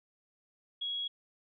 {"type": "tone", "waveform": "sine", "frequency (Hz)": 3322, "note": "G#7", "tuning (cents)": 0, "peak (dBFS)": -33, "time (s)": [0.81, 1.08], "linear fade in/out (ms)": 10, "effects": []}